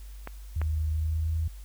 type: clicks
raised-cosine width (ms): 0.5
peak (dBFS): -21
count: 2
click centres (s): 0.274 / 0.616
type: tone with pitch glide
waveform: sine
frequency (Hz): 77.8 to 80.5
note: D#2 to E2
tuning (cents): 0 to -41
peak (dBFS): -25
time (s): 0.56-1.48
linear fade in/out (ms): 5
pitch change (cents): +59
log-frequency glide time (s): 0.87-1.36
effects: added 50 Hz sine -40 dBFS peak until 1.64 s + white hiss -57 dBFS RMS until 1.64 s